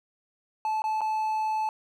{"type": "tone with dropouts", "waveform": "triangle", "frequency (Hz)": 869, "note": "A5", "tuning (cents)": -22, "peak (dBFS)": -23, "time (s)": [0.65, 1.69], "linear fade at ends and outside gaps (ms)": 1, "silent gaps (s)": [[0.82, 0.84], [1.008, 1.015]], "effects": []}